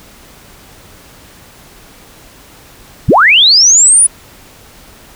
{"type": "linear sweep", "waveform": "sine", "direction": "up", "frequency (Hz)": [30.72, 9956], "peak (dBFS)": -3, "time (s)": [3.08, 4.07], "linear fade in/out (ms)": 10, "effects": ["pink hiss -39 dBFS RMS until 5.15 s"]}